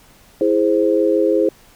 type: chord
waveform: sine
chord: E augmented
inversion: none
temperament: equal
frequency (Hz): 329.6 / 415.3 / 523.3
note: E4 / G#4 / B#4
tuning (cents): 0 / 0 / 0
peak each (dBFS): -17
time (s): 0.41-1.49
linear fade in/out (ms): 2
effects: pink hiss -49 dBFS RMS until 1.75 s